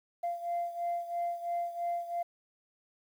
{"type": "beating tone pair", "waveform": "sine", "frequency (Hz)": [691, 694], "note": ["F5", "F5"], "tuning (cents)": [-19, -11], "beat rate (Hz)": 3, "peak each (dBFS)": [-32, -36], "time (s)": [0.23, 2.23], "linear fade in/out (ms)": 10, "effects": ["tanh soft clip ceiling -27 dBFS", "10-bit"]}